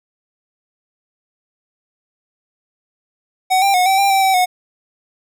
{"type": "tone with pitch steps", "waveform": "square", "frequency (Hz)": [750, 791, 728, 771, 793, 776, 767, 730], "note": ["F#5", "G5", "F#5", "G5", "G5", "G5", "G5", "F#5"], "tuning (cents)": [23, 15, -28, -29, 20, -18, -38, -24], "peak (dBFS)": -12, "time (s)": [3.5, 4.46], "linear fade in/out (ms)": 20, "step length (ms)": 120, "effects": []}